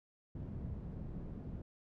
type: low-pass noise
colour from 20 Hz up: white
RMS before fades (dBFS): -44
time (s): 0.35-1.62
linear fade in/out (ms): 5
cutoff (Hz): 150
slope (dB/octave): 12
effects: none